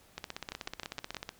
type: two click trains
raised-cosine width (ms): 0.2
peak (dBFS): -20 / -20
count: 5 / 19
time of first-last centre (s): 0.52-1.146 / 0.18-1.291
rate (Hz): 6.39 / 16.2
effects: pink hiss -61 dBFS RMS until 1.39 s